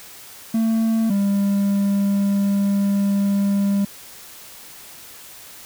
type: tone pair in turn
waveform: triangle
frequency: 224.1 / 199.65 Hz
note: A3 / G3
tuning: +32 / +32 cents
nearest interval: major second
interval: 200 cents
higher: first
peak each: -14 dBFS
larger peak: neither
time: 0.54-1.1 / 1.1-3.85 s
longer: second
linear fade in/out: 5 ms
effects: white hiss -41 dBFS RMS until 5.65 s